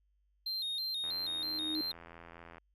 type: tone with vibrato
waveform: triangle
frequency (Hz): 3926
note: B7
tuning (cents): -11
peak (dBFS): -33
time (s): 0.46-1.92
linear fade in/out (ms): 5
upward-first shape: square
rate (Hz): 3.1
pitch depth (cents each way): 96
type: tone with exponential growth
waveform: sine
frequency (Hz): 311.1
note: D#4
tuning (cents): 0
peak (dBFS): -33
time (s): 0.98-1.81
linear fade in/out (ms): 2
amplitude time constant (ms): 180
type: click train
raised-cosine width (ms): 0.5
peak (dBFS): -35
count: 131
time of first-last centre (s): 1.04-2.582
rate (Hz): 84.3
effects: added 50 Hz sine -70 dBFS peak until 2.74 s